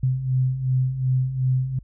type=beating tone pair; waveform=sine; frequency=127.3 / 130 Hz; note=C3 / C3; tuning=-47 / -11 cents; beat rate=2.7 Hz; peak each=-26 / -20 dBFS; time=0.03-1.79 s; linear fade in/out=5 ms; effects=added 50 Hz sine -43 dBFS peak until 1.83 s

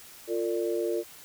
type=chord; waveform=sine; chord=Bb major; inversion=second; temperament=equal with one note detuned; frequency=349.2 / 454.5 / 587.3 Hz; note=F4 / Bb4 / D5; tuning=0 / -44 / 0 cents; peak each=-29 / -30 / -34 dBFS; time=0.27-1.04 s; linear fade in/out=50 ms; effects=white hiss -49 dBFS RMS until 1.24 s

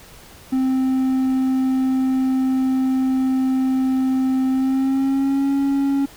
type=tone with pitch glide; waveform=triangle; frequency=261.6 to 276.7 Hz; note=C4 to C#4; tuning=0 to -3 cents; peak=-14 dBFS; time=0.52-6.06 s; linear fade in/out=10 ms; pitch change=+97 cents; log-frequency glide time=4.48-5.52 s; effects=pink hiss -44 dBFS RMS until 6.16 s

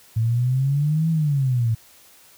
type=exponential two-way sweep; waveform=sine; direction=up then down; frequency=110 to 164.81 to 110 Hz; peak=-17 dBFS; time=0.16-1.75 s; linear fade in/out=10 ms; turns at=1.1 s; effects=white hiss -51 dBFS RMS until 2.37 s

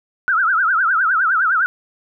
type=tone with vibrato; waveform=sine; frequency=1423 Hz; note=F6; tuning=32 cents sharp; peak=-13 dBFS; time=0.28-1.66 s; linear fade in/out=0 ms; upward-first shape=triangle; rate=9.8 Hz; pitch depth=230 cents each way; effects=none

